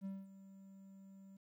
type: tone with ADSR envelope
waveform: triangle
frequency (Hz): 194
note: G3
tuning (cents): -18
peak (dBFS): -38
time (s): 0.01-1.37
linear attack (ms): 43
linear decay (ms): 210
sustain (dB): -15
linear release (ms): 6
effects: 13-bit